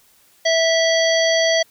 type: harmonic tone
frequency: 655 Hz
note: E5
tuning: 11 cents flat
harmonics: 1 / 3 / 5 / 7 / 9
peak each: -16 / -21 / -23 / -24 / -26 dBFS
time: 0.45-1.63 s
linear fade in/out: 10 ms
effects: white hiss -55 dBFS RMS until 1.7 s